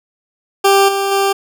20% pulse tone with level steps, 393.9 Hz, G4, 8 cents sharp, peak -3 / -10 / -7 dBFS, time 0.64-1.33 s, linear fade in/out 10 ms, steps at 0.88 / 1.11 s, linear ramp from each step 10 ms, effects none

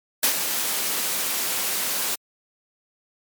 white noise with ADSR envelope, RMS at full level -17 dBFS, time 0.23-2.16 s, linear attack 4 ms, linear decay 96 ms, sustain -8 dB, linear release 17 ms, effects high-pass 200 Hz 12 dB/octave + MP3 96 kbps

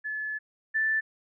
sine tone pair in turn, 1723 / 1761.2 Hz, A6 / A6, -37 / +1 cents, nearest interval unison, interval 38 cents, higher second, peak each -30 / -23 dBFS, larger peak second, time 0.04-0.39 / 0.74-1.01 s, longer first, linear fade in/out 20 ms, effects none

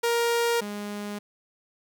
sawtooth tone pair in turn, 469.4 / 206.1 Hz, A#4 / G#3, +12 / -13 cents, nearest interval octave + major second, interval 1425 cents, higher first, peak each -18 / -28 dBFS, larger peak first, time 0.03-0.61 / 0.61-1.19 s, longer neither, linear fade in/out 10 ms, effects none

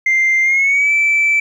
sine tone with pitch glide, 2093 to 2322 Hz, C7 to D7, 0 to -20 cents, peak -9 dBFS, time 0.06-1.4 s, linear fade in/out 5 ms, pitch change +180 cents, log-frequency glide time 0.42-0.92 s, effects tanh soft clip ceiling -8 dBFS + 8-bit

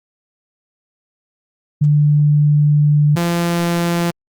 sine / sawtooth tone pair in turn, 148 / 171.41 Hz, D3 / F3, +14 / -32 cents, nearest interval minor third, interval 254 cents, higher second, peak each -9 / -11 dBFS, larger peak first, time 1.81-3.16 / 3.16-4.11 s, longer first, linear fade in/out 10 ms, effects Opus 32 kbps

